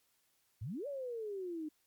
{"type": "exponential two-way sweep", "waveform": "sine", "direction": "up then down", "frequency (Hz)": [92.5, 585, 299.5], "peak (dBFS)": -38, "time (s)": [0.61, 1.69], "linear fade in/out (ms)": 10, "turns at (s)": 0.87, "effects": ["white hiss -75 dBFS RMS until 1.86 s", "MP3 96 kbps"]}